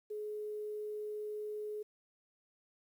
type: tone with quantisation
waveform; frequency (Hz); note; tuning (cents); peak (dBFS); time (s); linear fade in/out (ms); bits
sine; 422.7; G#4; +31; -38; 0.1-1.83; 10; 11
effects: none